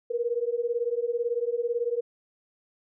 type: beating tone pair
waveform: sine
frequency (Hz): 466.2 / 484.2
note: A#4 / B4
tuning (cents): 0 / -34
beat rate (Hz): 18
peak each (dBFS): -28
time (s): 0.1-2.01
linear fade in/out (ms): 10
effects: none